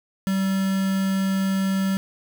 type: tone with quantisation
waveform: triangle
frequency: 192.7 Hz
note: G3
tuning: 29 cents flat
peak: -18 dBFS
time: 0.27-1.97 s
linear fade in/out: 0 ms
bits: 5
effects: none